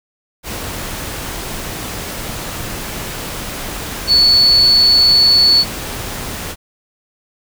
sine tone in noise, 4435 Hz, C#8, in tune, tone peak -7 dBFS, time 4.07-5.65 s, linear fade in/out 50 ms, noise pink, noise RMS -25 dBFS, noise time 0.43-6.56 s, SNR +15 dB, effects none

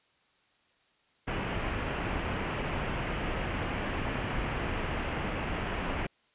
pink low-pass noise, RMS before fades -33 dBFS, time 1.27-6.07 s, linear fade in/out 10 ms, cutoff 3000 Hz, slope 48 dB/octave, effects white hiss -68 dBFS RMS until 6.34 s + resampled to 8000 Hz

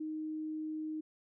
sine tone, 311.1 Hz, D#4, in tune, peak -36 dBFS, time 0-1.01 s, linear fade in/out 10 ms, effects none

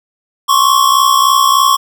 square tone pair together, 1065 / 1128.3 Hz, C6 / C#6, +30 / +30 cents, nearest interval minor second, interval 100 cents, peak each -11 dBFS, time 0.48-1.77 s, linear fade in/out 20 ms, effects none

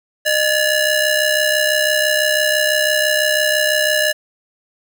sawtooth ring-modulated tone, 1156 Hz, D6, 28 cents flat, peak -7 dBFS, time 0.25-4.13 s, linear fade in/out 20 ms, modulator 545 Hz, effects none

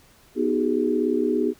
sine chord, G# minor seventh, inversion first, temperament equal with one note detuned, 246.9 / 311.1 / 377.8 / 415.3 Hz, B3 / D#4 / F#4 / G#4, 0 / 0 / +36 / 0 cents, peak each -25 dBFS, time 0.35-1.54 s, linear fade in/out 50 ms, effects pink hiss -55 dBFS RMS until 1.59 s

